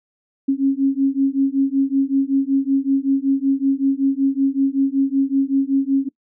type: beating tone pair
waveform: sine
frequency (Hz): 270 / 275.3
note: C#4 / C#4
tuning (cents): -45 / -12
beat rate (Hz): 5.3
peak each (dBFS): -18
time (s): 0.48-6.09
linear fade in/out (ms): 10
effects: noise-tail reverb RT60 0.1 s tail -23 dB re dry